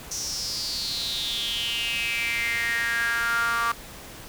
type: tone with high-pass filter sweep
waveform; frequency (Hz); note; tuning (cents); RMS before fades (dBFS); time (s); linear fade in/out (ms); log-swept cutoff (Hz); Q
sawtooth; 233.1; A#3; 0; -27; 0.11-3.72; 5; 6000 to 1200; 7.7
effects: pink hiss -42 dBFS RMS until 4.28 s